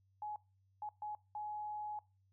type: tone bursts at uneven times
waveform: sine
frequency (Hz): 842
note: G#5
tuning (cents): +24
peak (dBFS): -40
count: 4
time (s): 0.22-0.36 / 0.82-0.89 / 1.02-1.15 / 1.35-1.99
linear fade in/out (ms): 2
effects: noise-tail reverb RT60 0.3 s tail -22 dB re dry + added 96 Hz sine -70 dBFS peak until 2.32 s